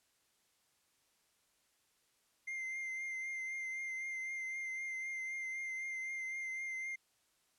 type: tone with vibrato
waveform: triangle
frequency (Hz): 2093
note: C7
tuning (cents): 0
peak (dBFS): -37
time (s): 2.47-6.96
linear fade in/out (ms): 10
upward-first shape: triangle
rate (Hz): 3.9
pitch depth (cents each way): 27
effects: white hiss -75 dBFS RMS until 7.58 s + low-pass 11000 Hz 12 dB/octave